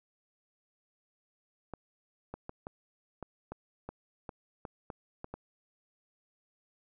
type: clicks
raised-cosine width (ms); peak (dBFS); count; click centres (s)
1; -26; 12; 1.737 / 2.34 / 2.494 / 2.669 / 3.227 / 3.52 / 3.89 / 4.292 / 4.652 / 4.902 / 5.244 / 5.34
effects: none